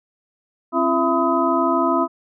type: tone cluster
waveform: sine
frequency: 267.4 / 340.1 / 668 / 1006 / 1264 Hz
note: C4 / F4 / E5 / B5 / D#6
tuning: +38 / -46 / +23 / +32 / +27 cents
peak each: -22 dBFS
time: 0.72-2.08 s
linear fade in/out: 50 ms
effects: none